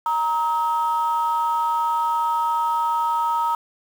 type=tone pair together; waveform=sine; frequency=934.3 / 1277 Hz; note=A#5 / D#6; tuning=+4 / +45 cents; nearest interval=perfect fourth; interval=541 cents; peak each=-19 / -23 dBFS; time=0.06-3.55 s; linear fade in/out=2 ms; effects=tanh soft clip ceiling -13 dBFS + 7-bit